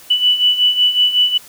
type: beating tone pair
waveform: sine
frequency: 2966 / 2971.4 Hz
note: F#7 / F#7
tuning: +4 / +7 cents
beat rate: 5.4 Hz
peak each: -17 / -12 dBFS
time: 0.1-1.38 s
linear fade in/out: 10 ms
effects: white hiss -41 dBFS RMS until 1.48 s